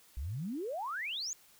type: exponential sweep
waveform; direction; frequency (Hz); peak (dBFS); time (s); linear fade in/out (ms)
sine; up; 58.6 to 6930; -35; 0.17-1.33; 0
effects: white hiss -62 dBFS RMS until 1.59 s